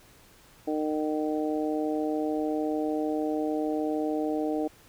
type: harmonic tone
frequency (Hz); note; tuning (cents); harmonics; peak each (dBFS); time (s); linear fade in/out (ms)
153.4; D#3; -24; 2 / 3 / 4 / 5; -28 / -32 / -34 / -36; 0.67-4.68; 10
effects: pink hiss -56 dBFS RMS until 4.88 s